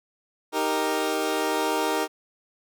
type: chord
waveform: 20% pulse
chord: Eb major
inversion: none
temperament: equal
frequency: 311.1 / 392 / 466.2 Hz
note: Eb4 / G4 / Bb4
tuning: 0 / 0 / 0 cents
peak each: -23 dBFS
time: 0.52-2.08 s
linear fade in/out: 50 ms
effects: none